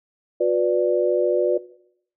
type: chord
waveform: sine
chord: B minor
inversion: second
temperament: equal with one note detuned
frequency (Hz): 360.9 / 493.9 / 587.3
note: F#4 / B4 / D5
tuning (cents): -43 / 0 / 0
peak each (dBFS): -21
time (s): 0.4-1.58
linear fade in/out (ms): 10
effects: noise-tail reverb RT60 0.7 s tail -19 dB re dry